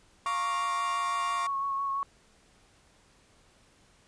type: tone with vibrato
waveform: sine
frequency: 1103 Hz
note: C#6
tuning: 9 cents flat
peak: -28 dBFS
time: 0.26-2.03 s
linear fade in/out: 0 ms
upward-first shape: sine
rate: 5.9 Hz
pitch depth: 19 cents each way
type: chord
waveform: 20% pulse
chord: Bb major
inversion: second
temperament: equal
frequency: 698.5 / 932.3 / 1174.7 Hz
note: F5 / Bb5 / D6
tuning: 0 / 0 / 0 cents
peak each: -34 dBFS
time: 0.26-1.47 s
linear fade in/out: 5 ms
effects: pink hiss -62 dBFS RMS until 4.07 s + resampled to 22050 Hz